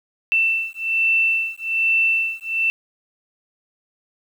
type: beating tone pair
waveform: sine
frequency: 2673 / 2674.2 Hz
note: E7 / E7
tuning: +23 / +24 cents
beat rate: 1.2 Hz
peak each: -20 dBFS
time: 0.32-2.7 s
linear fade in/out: 0 ms
effects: 8-bit